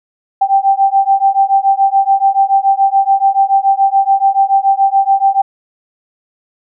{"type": "beating tone pair", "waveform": "sine", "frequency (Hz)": [780, 787], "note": ["G5", "G5"], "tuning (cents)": [-9, 7], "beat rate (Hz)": 7, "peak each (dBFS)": -11, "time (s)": [0.41, 5.42], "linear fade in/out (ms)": 10, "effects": []}